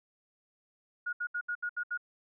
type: tone bursts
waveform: sine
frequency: 1442 Hz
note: F#6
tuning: 45 cents flat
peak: -31 dBFS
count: 7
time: 1.06-1.976 s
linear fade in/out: 10 ms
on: 70 ms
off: 71 ms
effects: none